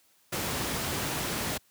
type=noise; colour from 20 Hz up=pink; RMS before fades=-31 dBFS; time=0.32-1.58 s; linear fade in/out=10 ms; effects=white hiss -65 dBFS RMS until 1.7 s + high-pass 80 Hz 12 dB/octave